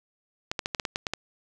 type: clicks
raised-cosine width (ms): 0.2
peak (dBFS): -11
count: 9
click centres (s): 0.515 / 0.592 / 0.659 / 0.748 / 0.798 / 0.852 / 0.959 / 1.068 / 1.136
effects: none